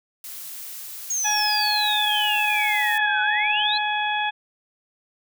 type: noise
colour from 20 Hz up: blue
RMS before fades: -36 dBFS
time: 0.24-2.98 s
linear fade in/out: 2 ms
type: exponential two-way sweep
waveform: sine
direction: down then up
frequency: 6650 to 1480 to 4212 Hz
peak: -22 dBFS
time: 1.1-3.78 s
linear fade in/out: 5 ms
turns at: 3.22 s
type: harmonic tone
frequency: 842 Hz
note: G#5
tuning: 24 cents sharp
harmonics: 1 / 2 / 3 / 4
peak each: -24 / -27 / -29 / -30 dBFS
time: 1.24-4.31 s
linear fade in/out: 20 ms
effects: none